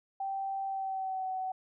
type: tone with pitch glide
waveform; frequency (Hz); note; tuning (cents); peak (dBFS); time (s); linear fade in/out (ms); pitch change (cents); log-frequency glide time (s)
sine; 779 to 752.5; G5 to F#5; -11 to +29; -32; 0.2-1.52; 5; -60; 0.66-1.29
effects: none